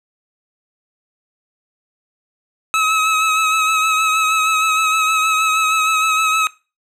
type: tone with vibrato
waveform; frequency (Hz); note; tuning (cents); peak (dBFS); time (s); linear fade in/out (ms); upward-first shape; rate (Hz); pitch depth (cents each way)
25% pulse; 1284; E6; -46; -10; 2.74-6.47; 0; triangle; 6.4; 33
effects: noise-tail reverb RT60 0.3 s tail -20 dB re dry + low-pass 10000 Hz 12 dB/octave